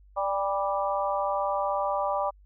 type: harmonic tone with a mistuned harmonic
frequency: 196 Hz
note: G3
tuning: in tune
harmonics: 3 / 4 / 5 / 6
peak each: -29 / -30 / -31 / -32 dBFS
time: 0.16-2.31 s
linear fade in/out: 20 ms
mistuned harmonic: 4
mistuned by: +30 cents
effects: added 49 Hz sine -52 dBFS peak until 2.45 s